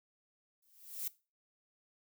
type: noise with exponential growth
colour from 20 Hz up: violet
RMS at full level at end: -35 dBFS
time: 0.62-1.08 s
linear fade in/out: 5 ms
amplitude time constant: 99 ms
effects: noise-tail reverb RT60 0.3 s tail -19 dB re dry